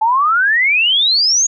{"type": "exponential sweep", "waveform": "sine", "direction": "up", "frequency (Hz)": [854, 6800], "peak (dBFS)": -10, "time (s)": [0.01, 1.47], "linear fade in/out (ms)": 10, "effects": []}